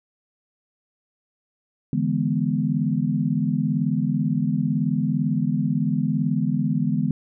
sine chord, E dominant seventh, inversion third, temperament equal, 146.83 / 164.81 / 207.7 / 246.9 Hz, D3 / E3 / G#3 / B3, 0 / 0 / 0 / 0 cents, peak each -25 dBFS, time 1.93-7.11 s, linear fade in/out 2 ms, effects none

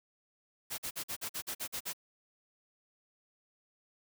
white noise bursts, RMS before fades -38 dBFS, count 10, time 0.7-1.934 s, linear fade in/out 20 ms, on 82 ms, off 46 ms, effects none

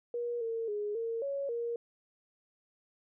sine tone with pitch steps, 477.5 / 455.6 / 415.6 / 458 / 557 / 469.8 Hz, A#4 / A#4 / G#4 / A#4 / C#5 / A#4, +42 / -40 / +1 / -31 / +8 / +13 cents, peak -32 dBFS, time 0.14-1.76 s, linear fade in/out 2 ms, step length 270 ms, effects none

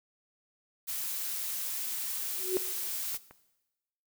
blue noise, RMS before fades -35 dBFS, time 0.87-3.18 s, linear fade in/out 20 ms
sine tone with exponential growth, 372.1 Hz, F#4, 10 cents sharp, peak -22 dBFS, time 2.33-2.57 s, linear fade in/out 0 ms, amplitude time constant 51 ms
clicks, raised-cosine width 0.5 ms, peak -30 / -34 dBFS, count 2, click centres 3.144 / 3.31 s
effects noise-tail reverb RT60 1.0 s tail -18 dB re dry

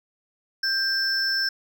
triangle tone pair together, 1583 / 5325 Hz, G6 / E8, +17 / +17 cents, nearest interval octave + major sixth, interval 2100 cents, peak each -23 dBFS, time 0.63-1.49 s, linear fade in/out 5 ms, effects none

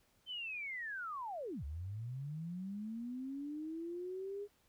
sine linear two-way sweep, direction down then up, 3114 to 67.4 to 413.7 Hz, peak -40 dBFS, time 0.26-4.48 s, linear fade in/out 50 ms, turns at 1.64 s, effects pink hiss -73 dBFS RMS until 4.68 s

